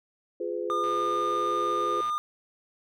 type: chord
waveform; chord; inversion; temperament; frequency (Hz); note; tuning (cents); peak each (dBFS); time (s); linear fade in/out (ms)
sine; F diminished; none; equal with one note detuned; 349.2 / 415.3 / 505.7; F4 / Ab4 / Cb5; 0 / 0 / +41; -33; 0.4-2.01; 5
type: tone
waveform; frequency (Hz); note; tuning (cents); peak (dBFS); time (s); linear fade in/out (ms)
triangle; 1212; D#6; -46; -24; 0.7-2.18; 0
type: click train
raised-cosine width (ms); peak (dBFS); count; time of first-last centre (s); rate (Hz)
0.3; -29; 148; 0.84-2.096; 117
effects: none